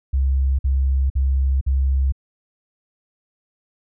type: tone bursts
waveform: sine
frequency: 67 Hz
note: C2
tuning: 42 cents sharp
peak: -15 dBFS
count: 4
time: 0.13-2.123 s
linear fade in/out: 10 ms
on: 460 ms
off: 51 ms
effects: none